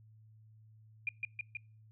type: tone with echo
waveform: sine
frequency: 2420 Hz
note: D#7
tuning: 49 cents flat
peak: -31 dBFS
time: 1.07-1.09 s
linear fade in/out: 2 ms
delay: 160 ms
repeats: 3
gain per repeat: -2 dB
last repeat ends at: 1.57 s
effects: noise-tail reverb RT60 0.4 s tail -26 dB re dry + added 109 Hz sine -57 dBFS peak until 1.91 s